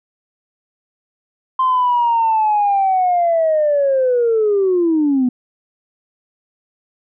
sine linear sweep, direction down, 1046.5 to 243.4 Hz, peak -11 dBFS, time 1.59-5.29 s, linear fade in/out 5 ms, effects tanh soft clip ceiling -8 dBFS

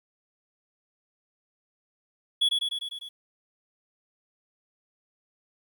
triangle tone with echo, 3376 Hz, G#7, 28 cents sharp, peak -18 dBFS, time 2.41-2.49 s, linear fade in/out 10 ms, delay 100 ms, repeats 6, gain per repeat -3 dB, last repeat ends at 3.09 s, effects 10-bit

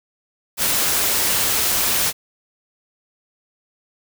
white noise, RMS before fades -19 dBFS, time 0.57-2.13 s, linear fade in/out 50 ms, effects none

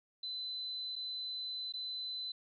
sine tone with dropouts, 4025 Hz, B7, 32 cents sharp, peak -38 dBFS, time 0.23-2.32 s, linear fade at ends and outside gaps 5 ms, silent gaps 0.957-0.961 / 1.724-1.737 s, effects none

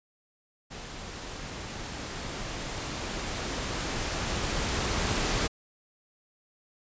pink noise with level ramp, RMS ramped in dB -41 to -27 dBFS, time 0.7-5.48 s, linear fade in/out 20 ms, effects resampled to 16000 Hz

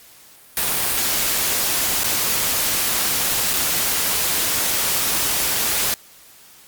white noise with dropouts, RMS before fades -20 dBFS, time 0.57-5.94 s, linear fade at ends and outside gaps 0 ms, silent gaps 2.035-2.043 / 3.533-3.538 s, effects white hiss -47 dBFS RMS until 6.67 s + Opus 48 kbps

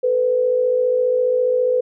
sine tone pair together, 447.1 / 501.9 Hz, A4 / B4, +28 / +28 cents, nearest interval major second, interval 200 cents, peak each -23 / -15 dBFS, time 0.03-1.81 s, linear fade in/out 10 ms, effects none

